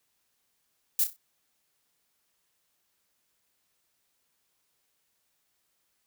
violet noise with echo, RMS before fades -24 dBFS, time 0.99-1.04 s, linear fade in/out 2 ms, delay 31 ms, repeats 4, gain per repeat -9 dB, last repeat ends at 1.164 s, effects white hiss -75 dBFS RMS until 6.06 s

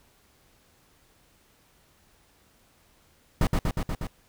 brown noise with echo, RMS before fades -21 dBFS, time 3.41-3.47 s, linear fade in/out 2 ms, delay 120 ms, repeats 5, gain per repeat -2 dB, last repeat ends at 4.07 s, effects pink hiss -62 dBFS RMS until 4.28 s

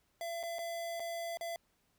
square tone with dropouts, 675 Hz, E5, 41 cents sharp, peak -38 dBFS, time 0.21-1.56 s, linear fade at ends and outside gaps 1 ms, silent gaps 0.43-0.435 / 0.585-0.59 / 0.997-1.002 / 1.372-1.41 s, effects pink hiss -75 dBFS RMS until 1.98 s

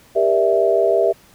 sine chord, E half-diminished seventh, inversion first, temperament just, 395.6 / 474.7 / 593.3 / 659.3 Hz, G4 / Bb4 / D5 / E5, +16 / +31 / +18 / 0 cents, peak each -18 / -20 / -22 / -16 dBFS, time 0.15-1.13 s, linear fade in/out 20 ms, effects pink hiss -50 dBFS RMS until 1.34 s

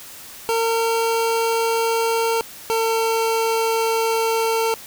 25% pulse tone pair in turn, 456.2 / 451.7 Hz, A#4 / A4, -37 / +45 cents, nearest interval unison, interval 18 cents, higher first, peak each -14 dBFS, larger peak neither, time 0.49-2.41 / 2.7-4.74 s, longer second, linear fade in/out 0 ms, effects white hiss -39 dBFS RMS until 4.86 s

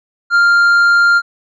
sine tone with tanh clipping, 1396.9 Hz, F6, in tune, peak -8 dBFS, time 0.3-1.22 s, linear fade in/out 50 ms, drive 5 dB, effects none

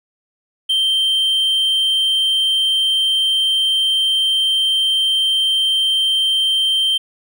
triangle tone, 3136 Hz, G7, in tune, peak -12 dBFS, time 0.69-6.98 s, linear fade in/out 10 ms, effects none

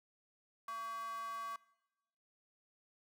square tone with high-pass filter, 226.5 Hz, A#3, 50 cents flat, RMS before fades -43 dBFS, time 0.68-1.56 s, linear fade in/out 2 ms, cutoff 1100 Hz, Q 8, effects noise-tail reverb RT60 1.0 s tail -22 dB re dry

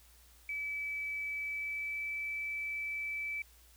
sine tone with pitch glide, 2299 to 2312 Hz, D7 to D7, -37 to -28 cents, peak -35 dBFS, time 0.49-3.42 s, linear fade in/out 2 ms, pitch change +9 cents, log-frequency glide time 1.37-2.1 s, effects added 59 Hz sine -61 dBFS peak until 3.76 s + white hiss -63 dBFS RMS until 3.76 s

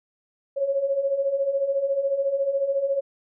sine beating tone pair, 540 / 554 Hz, C#5 / C#5, -45 / -1 cents, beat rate 14 Hz, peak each -28 / -22 dBFS, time 0.56-3.01 s, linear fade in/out 20 ms, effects none

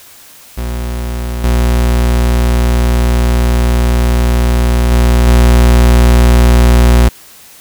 40% pulse tone with level steps, 60 Hz, B1, 49 cents flat, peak -15 / -7 / -5 / -3 dBFS, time 0.57-7.09 s, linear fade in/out 10 ms, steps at 1.44 / 4.91 / 5.27 s, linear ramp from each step 2 ms, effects white hiss -38 dBFS RMS until 7.6 s

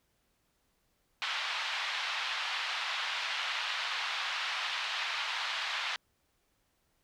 white band-pass noise, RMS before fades -35 dBFS, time 1.22-5.96 s, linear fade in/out 0 ms, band 830 to 3800 Hz, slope 24 dB/octave, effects pink hiss -75 dBFS RMS until 7.03 s

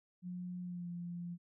sine tone with pitch glide, 179.3 to 173.69 Hz, F3 to F3, +46 to -9 cents, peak -40 dBFS, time 0.22-1.38 s, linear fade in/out 50 ms, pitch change -55 cents, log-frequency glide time 0.62-0.89 s, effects none

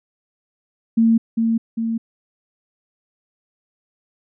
sine tone with echo, 227.2 Hz, A#3, 44 cents flat, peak -11 dBFS, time 0.97-1.18 s, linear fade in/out 10 ms, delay 400 ms, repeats 2, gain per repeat -4 dB, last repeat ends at 1.98 s, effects none

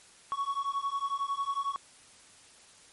triangle beating tone pair, 1108.7 / 1119.7 Hz, C#6 / C#6, 0 / +17 cents, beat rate 11 Hz, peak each -31 dBFS, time 0.32-1.76 s, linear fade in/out 0 ms, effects white hiss -56 dBFS RMS until 2.92 s + MP3 48 kbps

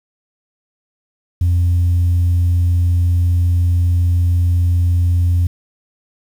sine tone, 87.31 Hz, F2, in tune, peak -9 dBFS, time 1.41-5.47 s, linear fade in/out 5 ms, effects tanh soft clip ceiling -9 dBFS + 7-bit

